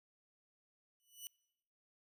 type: tone with exponential growth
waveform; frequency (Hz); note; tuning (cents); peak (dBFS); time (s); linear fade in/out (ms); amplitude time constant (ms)
10% pulse; 2960; F#7; 0; -34; 1-1.27; 0; 57
effects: noise-tail reverb RT60 0.9 s tail -25 dB re dry